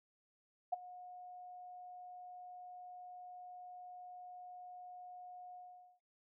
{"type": "tone with ADSR envelope", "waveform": "sine", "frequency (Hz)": 723, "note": "F#5", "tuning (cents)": -40, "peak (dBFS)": -30, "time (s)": [0.72, 6], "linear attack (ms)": 12, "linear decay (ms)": 17, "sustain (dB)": -19, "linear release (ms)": 450, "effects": ["noise-tail reverb RT60 0.3 s tail -22 dB re dry"]}